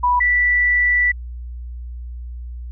sine tone pair in turn, 983 / 1966 Hz, B5 / B6, -8 / -8 cents, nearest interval octave, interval 1200 cents, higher second, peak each -13 dBFS, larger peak neither, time 0.03-0.2 / 0.2-1.12 s, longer second, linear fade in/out 10 ms, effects added 60 Hz sine -28 dBFS peak until 2.71 s

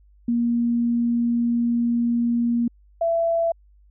sine tone pair in turn, 236.4 / 668.6 Hz, A#3 / E5, +24 / +24 cents, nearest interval octave + tritone, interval 1800 cents, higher second, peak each -18 dBFS, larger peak neither, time 0.28-2.68 / 3.01-3.52 s, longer first, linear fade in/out 5 ms, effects added 50 Hz sine -51 dBFS peak until 3.9 s

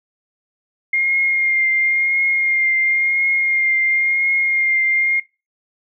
sine tone with vibrato, 2125 Hz, C7, 26 cents sharp, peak -14 dBFS, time 0.93-5.2 s, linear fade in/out 5 ms, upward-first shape triangle, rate 0.96 Hz, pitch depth 24 cents each way, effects noise-tail reverb RT60 0.3 s tail -22 dB re dry

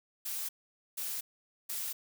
blue noise bursts, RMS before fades -37 dBFS, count 3, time 0.25-1.93 s, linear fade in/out 10 ms, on 240 ms, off 480 ms, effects none

